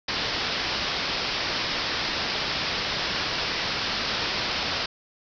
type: low-pass noise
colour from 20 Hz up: white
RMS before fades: -28 dBFS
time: 0.08-4.86 s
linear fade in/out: 5 ms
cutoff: 5400 Hz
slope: 96 dB/octave
effects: none